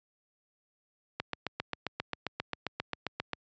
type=click train; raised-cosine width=0.3 ms; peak=-16 dBFS; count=17; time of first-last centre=1.2-3.333 s; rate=7.5 Hz; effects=high-pass 80 Hz 12 dB/octave + resampled to 16000 Hz